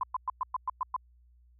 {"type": "tone bursts", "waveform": "sine", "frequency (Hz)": 1017, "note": "C6", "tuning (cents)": -50, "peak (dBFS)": -27, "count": 8, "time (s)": [0.01, 0.964], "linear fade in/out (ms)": 2, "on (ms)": 23, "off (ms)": 110, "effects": ["added 60 Hz sine -58 dBFS peak until 1.59 s"]}